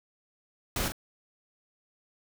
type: noise with echo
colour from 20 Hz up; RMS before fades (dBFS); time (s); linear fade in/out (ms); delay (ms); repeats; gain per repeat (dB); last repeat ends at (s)
pink; -30; 0.76-0.88; 2; 41; 1; -6; 0.921
effects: none